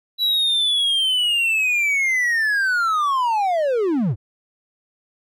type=linear sweep; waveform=triangle; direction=down; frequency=3951 to 87 Hz; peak=-15 dBFS; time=0.18-4.16 s; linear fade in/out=50 ms; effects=none